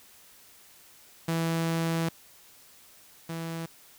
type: tone pair in turn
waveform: sawtooth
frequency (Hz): 164.81 / 164.81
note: E3 / E3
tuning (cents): 0 / 0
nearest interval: unison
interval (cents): 0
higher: neither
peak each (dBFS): -22 / -29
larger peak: first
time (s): 1.28-2.09 / 3.29-3.66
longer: first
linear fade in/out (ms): 5
effects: white hiss -55 dBFS RMS until 3.98 s